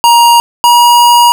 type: tone pair in turn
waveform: square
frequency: 943 / 956.2 Hz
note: A#5 / A#5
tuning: +20 / +44 cents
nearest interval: unison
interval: 24 cents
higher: second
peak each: -3 dBFS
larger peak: neither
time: 0.04-0.4 / 0.64-1.32 s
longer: second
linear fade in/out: 0 ms
effects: none